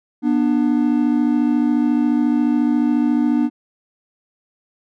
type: tone pair together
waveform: triangle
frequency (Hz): 242.9 / 297.1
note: B3 / D4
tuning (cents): -29 / +20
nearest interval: minor third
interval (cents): 349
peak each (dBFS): -15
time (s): 0.22-3.5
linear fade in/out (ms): 50
effects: none